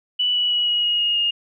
sine tone with pitch steps, 2963 / 2943 / 2922 / 2902 / 2882 / 2862 / 2842 Hz, F#7 / F#7 / F#7 / F#7 / F#7 / F7 / F7, +2 / -10 / -22 / -34 / -46 / +42 / +30 cents, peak -17 dBFS, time 0.19-1.31 s, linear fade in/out 10 ms, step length 160 ms, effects none

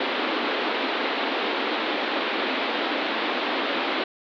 pink band-pass noise, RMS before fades -26 dBFS, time 0-4.04 s, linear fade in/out 5 ms, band 250 to 4000 Hz, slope 48 dB/octave, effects none

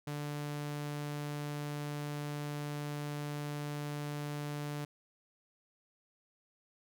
sawtooth tone, 146.83 Hz, D3, in tune, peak -33 dBFS, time 0.07-4.85 s, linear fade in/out 5 ms, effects none

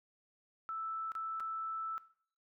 sine tone with dropouts, 1318.5 Hz, E6, in tune, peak -37 dBFS, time 0.69-1.98 s, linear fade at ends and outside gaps 0 ms, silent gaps 1.119-1.152 / 1.399-1.404 s, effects noise-tail reverb RT60 0.5 s tail -17 dB re dry

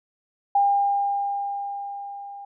sine tone with level ramp, 803 Hz, G5, 41 cents sharp, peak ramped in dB -15 to -36 dBFS, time 0.55-2.45 s, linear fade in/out 5 ms, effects none

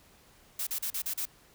blue noise bursts, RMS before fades -33 dBFS, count 6, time 0.59-1.254 s, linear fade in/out 5 ms, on 79 ms, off 38 ms, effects pink hiss -60 dBFS RMS until 1.54 s

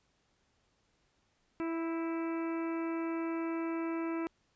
harmonic tone with a mistuned harmonic, 329.9 Hz, E4, 1 cent sharp, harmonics 1 / 2 / 3 / 4 / 5 / 6 / 7 / 8, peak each -33 / -45 / -45 / -46 / -53 / -53 / -51 / -54 dBFS, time 1.6-4.27 s, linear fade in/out 0 ms, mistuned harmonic 5, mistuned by -32 cents, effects pink hiss -74 dBFS RMS until 4.55 s + resampled to 16000 Hz

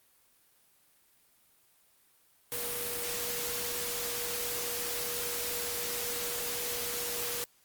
sine tone in noise, 480 Hz, B4, 49 cents flat, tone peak -41 dBFS, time 2.52-7.44 s, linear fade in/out 0 ms, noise white, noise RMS -35 dBFS, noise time 2.52-7.44 s, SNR -9 dB, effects white hiss -66 dBFS RMS until 7.64 s + Opus 32 kbps

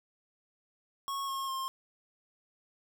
square tone with pitch steps, 1100 / 1081.7 / 1063.8 Hz, C#6 / C#6 / C6, -14 / -43 / +28 cents, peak -34 dBFS, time 1.08-1.68 s, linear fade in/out 0 ms, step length 200 ms, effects none

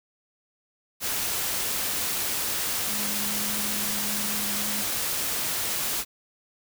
sine tone in noise, 207.7 Hz, G#3, in tune, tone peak -36 dBFS, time 2.87-4.85 s, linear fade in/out 50 ms, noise white, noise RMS -28 dBFS, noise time 1-6.05 s, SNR -11 dB, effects none

